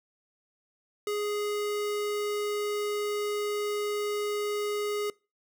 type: tone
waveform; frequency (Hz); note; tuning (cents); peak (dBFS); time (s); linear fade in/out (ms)
square; 415.3; G#4; 0; -29; 1.07-5.1; 2
effects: noise-tail reverb RT60 0.3 s tail -24 dB re dry